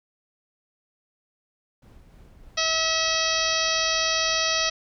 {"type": "noise with tremolo", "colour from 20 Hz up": "brown", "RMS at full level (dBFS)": -48, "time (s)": [1.82, 4.7], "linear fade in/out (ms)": 5, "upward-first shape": "sine", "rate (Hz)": 3.3, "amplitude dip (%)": 25}
{"type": "harmonic tone", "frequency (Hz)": 645, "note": "E5", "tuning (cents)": -38, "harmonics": [1, 2, 3, 4, 5, 6, 7, 8, 9], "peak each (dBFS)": [-30, -30, -30, -30, -30, -30, -30, -30, -30], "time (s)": [2.57, 4.7], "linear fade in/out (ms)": 10}
{"effects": []}